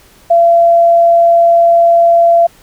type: tone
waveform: sine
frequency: 680 Hz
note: F5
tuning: 46 cents flat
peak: -4 dBFS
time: 0.3-2.47 s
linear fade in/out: 10 ms
effects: pink hiss -44 dBFS RMS until 2.62 s